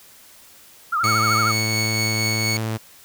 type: tone with vibrato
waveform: sine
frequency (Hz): 1300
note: E6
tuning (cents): -24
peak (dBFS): -18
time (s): 0.92-1.52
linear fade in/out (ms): 10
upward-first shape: triangle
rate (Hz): 13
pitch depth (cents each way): 160
type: tone with pitch glide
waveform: sawtooth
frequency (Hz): 110 to 110.7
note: A2 to A2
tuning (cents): 0 to +11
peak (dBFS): -19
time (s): 1.03-2.78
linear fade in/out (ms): 20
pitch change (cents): +11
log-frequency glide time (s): 2.29-2.55
type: tone with tremolo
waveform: 20% pulse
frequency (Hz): 2219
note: C#7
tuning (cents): +1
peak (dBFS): -15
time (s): 1.04-2.57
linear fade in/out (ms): 0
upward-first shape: triangle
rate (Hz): 4.3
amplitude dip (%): 30
effects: white hiss -48 dBFS RMS until 3.04 s